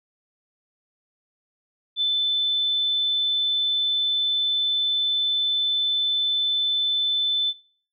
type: tone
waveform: sine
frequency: 3520 Hz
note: A7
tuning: in tune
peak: -19 dBFS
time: 1.96-7.54 s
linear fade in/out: 50 ms
effects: noise-tail reverb RT60 0.5 s tail -23 dB re dry